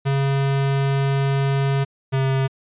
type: tone pair in turn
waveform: square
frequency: 137.6 / 134.15 Hz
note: C#3 / C3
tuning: -12 / +44 cents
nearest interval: unison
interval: 44 cents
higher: first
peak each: -18 dBFS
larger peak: neither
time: 0.05-1.85 / 2.12-2.48 s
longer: first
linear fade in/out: 20 ms
effects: resampled to 8000 Hz